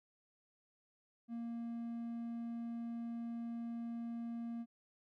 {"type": "tone", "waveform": "triangle", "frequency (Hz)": 233.1, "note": "A#3", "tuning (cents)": 0, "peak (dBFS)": -38, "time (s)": [1.28, 4.66], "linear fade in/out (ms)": 50, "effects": []}